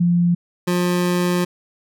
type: tone pair in turn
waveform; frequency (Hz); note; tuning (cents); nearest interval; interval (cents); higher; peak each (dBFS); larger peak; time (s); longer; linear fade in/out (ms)
sine / 25% pulse; 173.8 / 177.55; F3 / F3; -8 / +29; unison; 37; second; -13; neither; 0-0.35 / 0.67-1.45; second; 10
effects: none